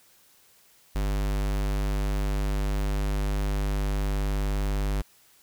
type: tone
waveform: square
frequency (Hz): 49.91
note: G1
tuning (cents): +32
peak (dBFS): -25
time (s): 0.95-5.02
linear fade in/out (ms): 10
effects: white hiss -59 dBFS RMS until 5.42 s